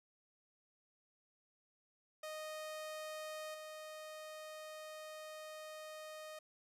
sawtooth tone with level steps, 620 Hz, D#5, 6 cents flat, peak -40 / -44 dBFS, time 2.23-6.39 s, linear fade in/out 5 ms, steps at 3.54 s, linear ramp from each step 5 ms, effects resampled to 32000 Hz + 13-bit

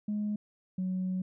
sine tone pair in turn, 209.3 / 185.34 Hz, G#3 / F#3, +14 / +3 cents, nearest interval major second, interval 211 cents, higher first, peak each -28 dBFS, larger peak neither, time 0.08-0.36 / 0.78-1.22 s, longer second, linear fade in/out 5 ms, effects tanh soft clip ceiling -26 dBFS

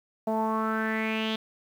sawtooth tone with low-pass filter sweep, 220 Hz, A3, in tune, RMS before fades -28 dBFS, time 0.27-1.36 s, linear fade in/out 5 ms, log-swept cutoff 730 to 3500 Hz, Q 5.6, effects 9-bit

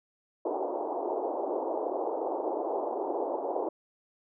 pink band-pass noise, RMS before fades -32 dBFS, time 0.45-3.69 s, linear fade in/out 5 ms, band 320 to 910 Hz, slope 48 dB/octave, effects none

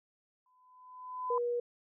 sine tone with exponential growth, 1008 Hz, B5, 35 cents sharp, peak -29 dBFS, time 0.46-1.38 s, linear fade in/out 2 ms, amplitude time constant 200 ms
sine tone, 480.9 Hz, B4, 46 cents flat, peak -30 dBFS, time 1.3-1.6 s, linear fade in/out 5 ms
effects none

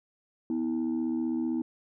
sine tone pair together, 246.9 / 322.5 Hz, B3 / E4, 0 / -38 cents, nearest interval perfect fourth, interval 462 cents, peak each -28 dBFS, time 0.5-1.62 s, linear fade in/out 2 ms, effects tanh soft clip ceiling -23 dBFS

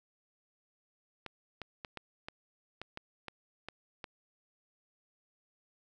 clicks, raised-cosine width 0.3 ms, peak -25 dBFS, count 10, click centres 1.263 / 1.617 / 1.848 / 1.973 / 2.285 / 2.816 / 2.974 / 3.283 / 3.686 / 4.042 s, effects none

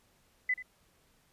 sine tone with echo, 2007 Hz, B6, 27 cents sharp, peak -26 dBFS, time 0.49-0.54 s, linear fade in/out 5 ms, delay 85 ms, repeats 1, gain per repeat -14 dB, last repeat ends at 0.625 s, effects pink hiss -68 dBFS RMS until 1.32 s + resampled to 32000 Hz

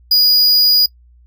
square tone, 4906 Hz, D#8, 25 cents flat, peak -9 dBFS, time 0.11-0.86 s, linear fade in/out 5 ms, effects noise-tail reverb RT60 0.1 s tail -23 dB re dry + added 60 Hz sine -44 dBFS peak until 1.26 s

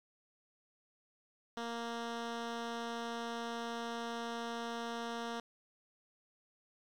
10% pulse tone with low-pass filter, 233.1 Hz, A#3, in tune, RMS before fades -41 dBFS, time 1.57-5.4 s, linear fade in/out 2 ms, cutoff 5400 Hz, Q 0.94, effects 10-bit

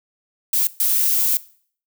violet noise bursts at uneven times, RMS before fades -18 dBFS, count 2, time 0.53-0.67 / 0.8-1.37 s, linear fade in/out 2 ms, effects noise-tail reverb RT60 0.5 s tail -19 dB re dry

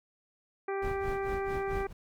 harmonic tone, 392 Hz, G4, in tune, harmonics 1 / 2 / 3 / 4 / 5 / 6, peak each -32 / -38 / -42 / -44 / -46 / -48 dBFS, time 0.68-1.87 s, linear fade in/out 5 ms
brown noise with tremolo, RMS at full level -36 dBFS, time 0.82-1.93 s, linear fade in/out 5 ms, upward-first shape sine, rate 4.5 Hz, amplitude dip 85%
effects none

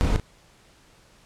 brown noise with echo, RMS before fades -20 dBFS, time 0.01-0.16 s, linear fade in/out 0 ms, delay 38 ms, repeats 1, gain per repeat -10 dB, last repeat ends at 0.198 s, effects pink hiss -56 dBFS RMS until 1.25 s + low-pass 9000 Hz 12 dB/octave

